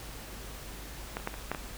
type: clicks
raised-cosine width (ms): 0.5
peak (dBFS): -18 / -30 / -16 / -26 / -15 / -20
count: 6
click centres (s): 1.169 / 1.2 / 1.274 / 1.341 / 1.516 / 1.548
effects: added 50 Hz sine -45 dBFS peak until 1.77 s + pink hiss -45 dBFS RMS until 1.77 s